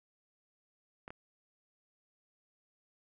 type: clicks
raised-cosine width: 0.5 ms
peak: -30 dBFS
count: 2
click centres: 1.079 / 1.105 s
effects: none